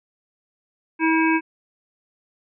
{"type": "harmonic tone", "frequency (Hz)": 322.5, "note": "E4", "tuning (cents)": -38, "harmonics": [1, 3, 5, 7, 8], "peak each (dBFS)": [-18, -23, -25, -26, -27], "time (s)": [0.99, 1.41], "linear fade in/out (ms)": 50, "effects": []}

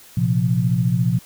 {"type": "chord", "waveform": "sine", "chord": "Bb suspended second", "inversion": "none", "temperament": "equal", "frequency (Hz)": [116.54, 130.81, 174.61], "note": ["Bb2", "C3", "F3"], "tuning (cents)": [0, 0, 0], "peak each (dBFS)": -20, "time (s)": [0.17, 1.19], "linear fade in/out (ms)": 5, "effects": ["white hiss -46 dBFS RMS until 1.25 s"]}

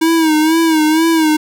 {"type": "tone with vibrato", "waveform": "square", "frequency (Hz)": 318.5, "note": "D#4", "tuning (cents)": 41, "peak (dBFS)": -10, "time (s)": [0.01, 1.37], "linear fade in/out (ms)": 10, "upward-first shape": "sine", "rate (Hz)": 2.1, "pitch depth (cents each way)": 67, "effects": []}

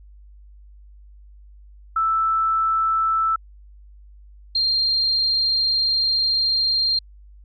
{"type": "tone pair in turn", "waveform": "sine", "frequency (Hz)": [1320, 4191], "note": ["E6", "C8"], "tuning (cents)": [2, 2], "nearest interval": "octave + minor sixth", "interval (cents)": 2000, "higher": "second", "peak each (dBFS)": -17, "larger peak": "neither", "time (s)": [[1.96, 3.36], [4.55, 6.99]], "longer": "second", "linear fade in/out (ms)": 5, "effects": ["added 50 Hz sine -43 dBFS peak until 7.44 s"]}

